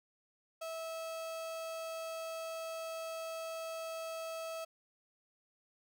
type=tone; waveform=35% pulse; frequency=651 Hz; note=E5; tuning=22 cents flat; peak=-38 dBFS; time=0.61-4.65 s; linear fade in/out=10 ms; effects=none

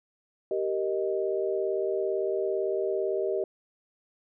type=chord; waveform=sine; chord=Eb major; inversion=first; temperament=just; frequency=388.9 / 466.7 / 622.3 Hz; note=G4 / Bb4 / Eb5; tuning=-14 / +2 / 0 cents; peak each=-28 / -32 / -31 dBFS; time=0.51-3.44 s; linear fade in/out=2 ms; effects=none

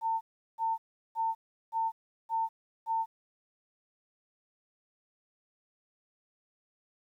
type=tone bursts; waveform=sine; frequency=900 Hz; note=A5; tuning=39 cents sharp; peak=-27 dBFS; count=6; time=0.01-3.06 s; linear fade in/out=50 ms; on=200 ms; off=370 ms; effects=11-bit

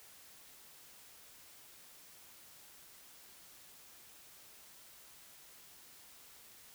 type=silence; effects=white hiss -58 dBFS RMS until 6.74 s

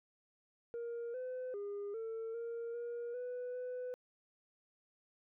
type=tone with pitch steps; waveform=sine; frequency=469.7 / 508 / 406.2 / 450.2 / 465.3 / 474.6 / 495.2 / 500 Hz; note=A#4 / B4 / G#4 / A4 / A#4 / A#4 / B4 / B4; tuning=+13 / +49 / -38 / +40 / -3 / +31 / +5 / +21 cents; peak=-37 dBFS; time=0.74-3.94 s; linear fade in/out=0 ms; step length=400 ms; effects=tanh soft clip ceiling -38 dBFS

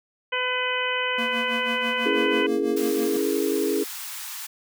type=harmonic tone; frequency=503 Hz; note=B4; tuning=32 cents sharp; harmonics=1 / 2 / 3 / 4 / 5 / 6; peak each=-30 / -30 / -30 / -30 / -30 / -30 dBFS; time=0.32-2.47 s; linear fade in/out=10 ms
type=tone with tremolo; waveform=square; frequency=233.1 Hz; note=A#3; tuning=in tune; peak=-29 dBFS; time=1.18-3.17 s; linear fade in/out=5 ms; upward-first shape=sine; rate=6.1 Hz; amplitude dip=80%
type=chord; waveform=sine; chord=A# half-diminished seventh; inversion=first; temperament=equal; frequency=277.2 / 329.6 / 415.3 / 466.2 Hz; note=C#4 / E4 / G#4 / A#4; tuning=0 / 0 / 0 / 0 cents; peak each=-28 / -27 / -24 / -30 dBFS; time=2.05-3.84 s; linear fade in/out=10 ms
type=high-pass noise; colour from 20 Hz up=white; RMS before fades=-35 dBFS; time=2.76-4.47 s; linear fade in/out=10 ms; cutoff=840 Hz; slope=48 dB/octave
effects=none

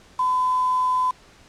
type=tone with quantisation; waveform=sine; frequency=1012 Hz; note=B5; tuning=42 cents sharp; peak=-18 dBFS; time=0.19-1.11 s; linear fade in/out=5 ms; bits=6; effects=pink hiss -51 dBFS RMS until 1.48 s + low-pass 7000 Hz 12 dB/octave

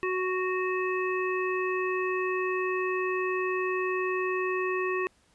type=harmonic tone; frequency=370 Hz; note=F#4; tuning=in tune; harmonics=1 / 3 / 5 / 7; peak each=-28 / -33 / -35 / -36 dBFS; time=0.03-5.07 s; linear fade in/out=0 ms; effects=pink hiss -65 dBFS RMS until 5.34 s + resampled to 24000 Hz

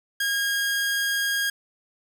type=tone; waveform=sawtooth; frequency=1629 Hz; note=G#6; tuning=34 cents flat; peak=-19 dBFS; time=0.2-1.5 s; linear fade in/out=5 ms; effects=none

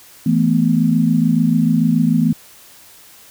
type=chord; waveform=sine; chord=E suspended fourth; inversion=none; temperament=equal; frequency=164.81 / 220 / 246.9 Hz; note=E3 / A3 / B3; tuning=0 / 0 / 0 cents; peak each=-16 dBFS; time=0.26-2.33 s; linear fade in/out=5 ms; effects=white hiss -44 dBFS RMS until 3.3 s

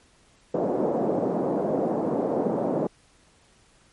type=band-pass noise; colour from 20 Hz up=white; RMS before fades=-25 dBFS; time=0.54-2.87 s; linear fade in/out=5 ms; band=170 to 630 Hz; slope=24 dB/octave; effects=pink hiss -59 dBFS RMS until 3.92 s + MP3 48 kbps

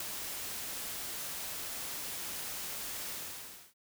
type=noise with ADSR envelope; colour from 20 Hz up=white; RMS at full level=-34 dBFS; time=0-3.74 s; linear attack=6 ms; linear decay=3 ms; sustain=-6 dB; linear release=630 ms; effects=none

